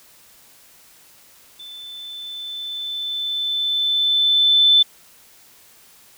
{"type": "tone with level ramp", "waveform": "sine", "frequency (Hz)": 3523, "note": "A7", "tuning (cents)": 1, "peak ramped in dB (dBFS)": [-35, -9], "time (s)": [1.59, 4.83], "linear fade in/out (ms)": 10, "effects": ["white hiss -50 dBFS RMS until 6.17 s"]}